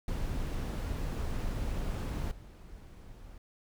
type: noise with level steps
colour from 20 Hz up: brown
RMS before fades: -34 / -49 dBFS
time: 0.08-3.38 s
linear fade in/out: 2 ms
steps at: 2.31 s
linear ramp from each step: 5 ms
effects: none